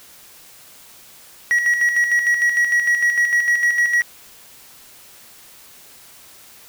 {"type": "tone with tremolo", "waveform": "triangle", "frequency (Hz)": 1917, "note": "A#6", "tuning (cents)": 48, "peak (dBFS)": -11, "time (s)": [1.51, 4.02], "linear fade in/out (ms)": 0, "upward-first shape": "square", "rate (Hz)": 6.6, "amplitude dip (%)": 50, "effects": ["white hiss -45 dBFS RMS until 6.68 s"]}